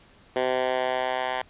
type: tone with high-pass filter sweep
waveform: 10% pulse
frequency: 128.2 Hz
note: C3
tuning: 35 cents flat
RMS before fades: -26 dBFS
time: 0.36-1.42 s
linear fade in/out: 2 ms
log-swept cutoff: 440 to 910 Hz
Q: 1.5
effects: pink hiss -55 dBFS RMS until 1.49 s + resampled to 8000 Hz